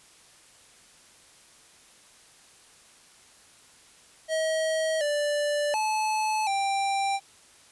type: tone with pitch steps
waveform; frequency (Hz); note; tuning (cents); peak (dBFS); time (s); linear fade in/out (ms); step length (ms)
square; 637 / 587 / 864 / 788; D#5 / D5 / A5 / G5; +41 / -1 / -32 / +9; -25; 4.28-7.2; 50; 730
effects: white hiss -55 dBFS RMS until 7.71 s + resampled to 24000 Hz